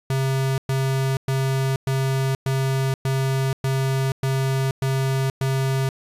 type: tone bursts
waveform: square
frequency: 133.8 Hz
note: C3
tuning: 39 cents sharp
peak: -20 dBFS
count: 10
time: 0.1-5.89 s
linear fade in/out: 2 ms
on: 480 ms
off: 110 ms
effects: resampled to 32000 Hz + 10-bit